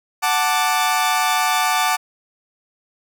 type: chord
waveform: sawtooth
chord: D major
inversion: first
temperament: equal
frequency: 740 / 880 / 1174.7 Hz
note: F#5 / A5 / D6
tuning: 0 / 0 / 0 cents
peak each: -17 dBFS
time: 0.22-1.97 s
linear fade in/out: 20 ms
effects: none